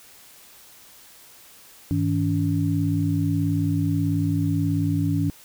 sine tone cluster, 100.9 / 159.3 / 283.7 Hz, G#2 / D#3 / C#4, -49 / +41 / +40 cents, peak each -24 dBFS, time 1.91-5.3 s, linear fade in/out 0 ms, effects white hiss -49 dBFS RMS until 5.44 s

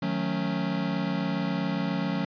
square chord, D# half-diminished seventh, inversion none, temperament equal with one note detuned, 155.56 / 182.98 / 220 / 277.2 Hz, D#3 / F#3 / A3 / C#4, 0 / -19 / 0 / 0 cents, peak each -35 / -30 / -34 / -33 dBFS, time 0.02-2.25 s, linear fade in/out 5 ms, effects resampled to 11025 Hz

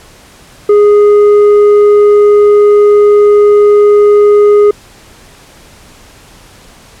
sine tone with tanh clipping, 413.8 Hz, G#4, 6 cents flat, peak -3 dBFS, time 0.69-4.71 s, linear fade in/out 5 ms, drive 5 dB, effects pink hiss -38 dBFS RMS until 7 s + low-pass 11000 Hz 12 dB/octave

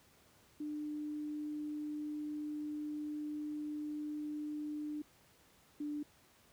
sine tone pair in turn, 299.5 / 295.5 Hz, D4 / D4, +34 / +11 cents, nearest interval unison, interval 23 cents, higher first, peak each -38 / -37 dBFS, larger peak second, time 0.6-5.02 / 5.8-6.03 s, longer first, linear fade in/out 5 ms, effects pink hiss -66 dBFS RMS until 6.52 s + high-pass 60 Hz 12 dB/octave

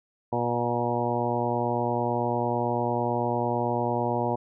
harmonic tone with a mistuned harmonic, 120 Hz, B2, 49 cents flat, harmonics 1 / 2 / 3 / 4 / 5 / 6 / 7 / 8, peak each -32 / -32 / -32 / -32 / -32 / -32 / -32 / -32 dBFS, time 0.32-4.36 s, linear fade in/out 10 ms, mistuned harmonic 8, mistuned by -20 cents, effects none

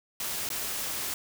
white noise with dropouts, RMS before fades -33 dBFS, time 0.2-1.14 s, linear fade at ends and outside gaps 2 ms, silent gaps 0.49-0.502 s, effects none

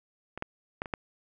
clicks, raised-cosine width 0.5 ms, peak -23 / -17 / -16 / -24 / -15 dBFS, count 5, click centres 0.376 / 0.424 / 0.819 / 0.858 / 0.938 s, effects none

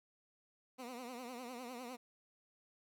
15% pulse tone with vibrato, 246.9 Hz, B3, in tune, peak -39 dBFS, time 0.78-1.97 s, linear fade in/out 20 ms, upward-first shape triangle, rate 9.9 Hz, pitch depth 120 cents each way, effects none

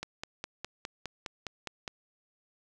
click train, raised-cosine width 0.2 ms, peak -19 dBFS, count 10, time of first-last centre 0.03-1.878 s, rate 4.87 Hz, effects none

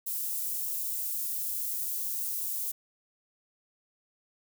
white high-pass noise, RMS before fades -33 dBFS, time 0.06-2.72 s, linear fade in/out 10 ms, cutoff 11000 Hz, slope 12 dB/octave, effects none

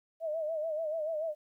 sine tone with vibrato, 631 Hz, D#5, 24 cents sharp, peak -31 dBFS, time 0.2-1.35 s, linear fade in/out 50 ms, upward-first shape sine, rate 6.9 Hz, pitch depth 85 cents each way, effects 12-bit

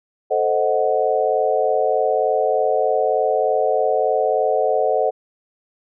sine chord, A diminished seventh, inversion none, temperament equal, 440 / 523.3 / 622.3 / 740 Hz, A4 / C5 / Eb5 / Gb5, 0 / 0 / 0 / 0 cents, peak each -21 dBFS, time 0.3-5.11 s, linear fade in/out 20 ms, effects none

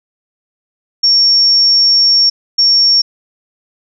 sine tone bursts at uneven times, 5500 Hz, F8, 27 cents flat, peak -6 dBFS, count 2, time 1.03-2.3 / 2.58-3.02 s, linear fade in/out 10 ms, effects none

